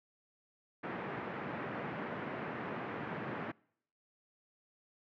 pink band-pass noise, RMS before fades -41 dBFS, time 0.83-3.52 s, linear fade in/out 10 ms, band 140 to 2100 Hz, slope 24 dB/octave, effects noise-tail reverb RT60 0.7 s tail -26 dB re dry

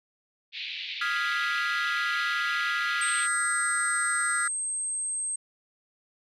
pink band-pass noise, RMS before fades -36 dBFS, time 0.52-3.28 s, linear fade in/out 50 ms, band 2200 to 4100 Hz, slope 48 dB/octave
triangle chord, F half-diminished seventh, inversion third, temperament equal, 1244.5 / 1396.9 / 1661.2 / 1975.5 Hz, Eb6 / F6 / Ab6 / Cb7, 0 / 0 / 0 / 0 cents, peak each -33 / -28 / -30 / -31 dBFS, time 1.01-4.48 s, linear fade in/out 5 ms
sine tone, 8372 Hz, C9, in tune, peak -28 dBFS, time 3.01-5.36 s, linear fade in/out 5 ms
effects none

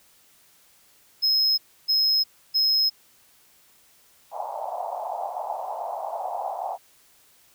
triangle tone bursts, 5140 Hz, E8, 45 cents flat, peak -17 dBFS, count 3, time 1.22-2.9 s, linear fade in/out 20 ms, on 360 ms, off 300 ms
pink band-pass noise, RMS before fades -31 dBFS, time 4.31-6.78 s, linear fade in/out 50 ms, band 660 to 880 Hz, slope 48 dB/octave
effects white hiss -58 dBFS RMS until 7.54 s

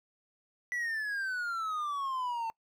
triangle exponential sweep, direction down, 1975.5 to 891 Hz, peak -30 dBFS, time 0.72-2.5 s, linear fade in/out 0 ms, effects noise-tail reverb RT60 0.1 s tail -23 dB re dry

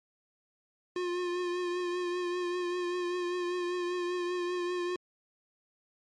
square tone with vibrato, 355.5 Hz, F4, 31 cents sharp, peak -31 dBFS, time 0.96-4.96 s, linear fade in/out 2 ms, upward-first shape triangle, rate 5.1 Hz, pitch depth 34 cents each way, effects low-pass 5000 Hz 12 dB/octave + MP3 48 kbps

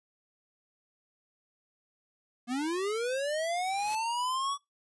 square linear sweep, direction up, 233.1 to 1143 Hz, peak -30 dBFS, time 2.47-4.58 s, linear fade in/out 50 ms
white noise with exponential growth, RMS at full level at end -40 dBFS, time 3.3-3.95 s, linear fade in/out 2 ms, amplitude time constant 140 ms
effects noise-tail reverb RT60 0.2 s tail -22 dB re dry + resampled to 24000 Hz

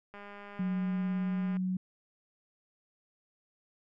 click train, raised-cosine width 0.5 ms, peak -33 dBFS, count 291, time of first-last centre 0.14-1.569 s, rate 203 Hz
sine tone, 185 Hz, F#3, in tune, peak -29 dBFS, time 0.59-1.77 s, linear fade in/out 5 ms
effects none

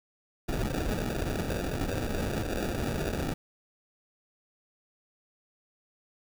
pink noise with sample-and-hold, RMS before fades -31 dBFS, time 0.48-3.34 s, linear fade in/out 10 ms, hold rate 1050 Hz, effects none

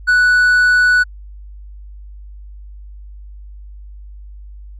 triangle tone, 1480 Hz, F#6, in tune, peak -7 dBFS, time 0.07-1.04 s, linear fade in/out 20 ms, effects added 50 Hz sine -32 dBFS peak until 4.79 s + resampled to 22050 Hz

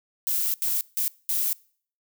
violet noise bursts at uneven times, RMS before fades -25 dBFS, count 4, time 0.27-0.54 / 0.62-0.81 / 0.97-1.08 / 1.29-1.53 s, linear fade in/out 0 ms, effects noise-tail reverb RT60 0.5 s tail -24 dB re dry

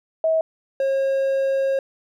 sine / triangle tone pair in turn, 643 / 540.7 Hz, E5 / C#5, -43 / -43 cents, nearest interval minor third, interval 300 cents, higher first, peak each -16 dBFS, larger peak neither, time 0.24-0.41 / 0.8-1.79 s, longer second, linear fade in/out 2 ms, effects none

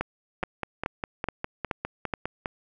two click trains, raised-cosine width 0.5 ms, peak -12 / -14 dBFS, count 6 / 11, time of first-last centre 0.01-2.138 / 0.43-2.458 s, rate 2.35 / 4.93 Hz, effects none

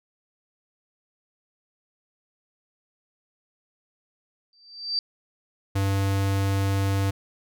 sine tone with exponential growth, 4659 Hz, D8, 15 cents flat, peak -20 dBFS, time 4.53-4.99 s, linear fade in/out 1 ms, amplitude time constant 100 ms
square tone, 98 Hz, G2, in tune, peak -22 dBFS, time 5.75-7.11 s, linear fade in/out 10 ms
effects none

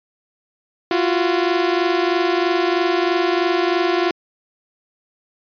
sawtooth tone pair together, 343 / 366.1 Hz, F4 / F#4, -31 / -18 cents, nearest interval minor second, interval 113 cents, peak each -14 / -16 dBFS, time 0.91-4.11 s, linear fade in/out 2 ms, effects resampled to 11025 Hz

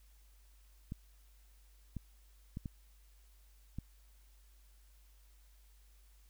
clicks, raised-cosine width 5 ms, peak -28 dBFS, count 5, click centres 0.921 / 1.967 / 2.571 / 2.658 / 3.786 s, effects added 50 Hz sine -60 dBFS peak until 6.29 s + white hiss -71 dBFS RMS until 6.29 s

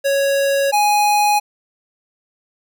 square tone pair in turn, 554.4 / 831.2 Hz, C#5 / G#5, 0 / +1 cents, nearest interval perfect fifth, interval 701 cents, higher second, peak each -15 / -13 dBFS, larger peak second, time 0.04-0.72 / 0.72-1.4 s, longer neither, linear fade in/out 20 ms, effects none

